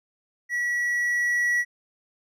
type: tone with level ramp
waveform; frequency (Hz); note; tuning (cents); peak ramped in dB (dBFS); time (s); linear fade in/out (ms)
triangle; 1934; B6; -37; -22 to -18; 0.49-1.65; 50
effects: none